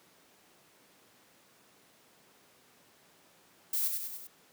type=noise with echo; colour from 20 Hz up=violet; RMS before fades=-31 dBFS; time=3.73-3.88 s; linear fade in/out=5 ms; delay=98 ms; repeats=4; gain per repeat=-4 dB; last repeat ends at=4.272 s; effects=pink hiss -62 dBFS RMS until 4.52 s + high-pass 200 Hz 12 dB/octave